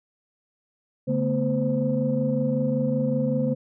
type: tone cluster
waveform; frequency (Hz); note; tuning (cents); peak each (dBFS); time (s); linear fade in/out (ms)
sine; 142.7 / 221.5 / 246.8 / 517; D3 / A3 / B3 / C5; -49 / +12 / -1 / -21; -26; 1.07-3.55; 20
effects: tanh soft clip ceiling -12 dBFS